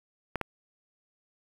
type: clicks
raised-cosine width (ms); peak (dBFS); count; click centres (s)
0.5; -15; 2; 0.357 / 0.413
effects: 7-bit